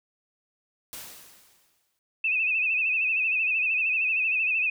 white noise with exponential decay, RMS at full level -38 dBFS, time 0.93-1.99 s, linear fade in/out 0 ms, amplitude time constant 230 ms
sine tone with vibrato, 2578 Hz, E7, 39 cents flat, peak -22 dBFS, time 2.24-4.7 s, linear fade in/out 5 ms, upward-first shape sine, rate 13 Hz, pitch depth 76 cents each way
effects none

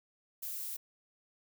violet noise, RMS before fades -40 dBFS, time 0.42-0.77 s, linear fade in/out 10 ms, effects none

